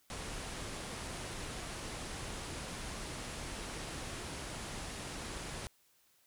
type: low-pass noise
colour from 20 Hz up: pink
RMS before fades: -43 dBFS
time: 0.1-5.67 s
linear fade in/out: 0 ms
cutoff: 11000 Hz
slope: 96 dB/octave
effects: white hiss -70 dBFS RMS until 6.26 s